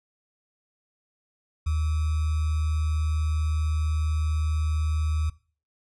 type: tone with sample-and-hold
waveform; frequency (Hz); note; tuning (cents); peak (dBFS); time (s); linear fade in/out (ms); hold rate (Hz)
sine; 77.78; D#2; 0; -22; 1.66-5.3; 10; 1225
effects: noise-tail reverb RT60 0.4 s tail -20 dB re dry + resampled to 24000 Hz